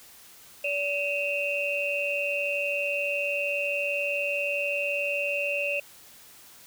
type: tone cluster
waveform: sine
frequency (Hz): 574 / 2541 / 2736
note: D5 / D#7 / F7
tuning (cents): -40 / +36 / -36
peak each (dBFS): -30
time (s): 0.64-5.8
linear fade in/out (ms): 5
effects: white hiss -51 dBFS RMS until 6.66 s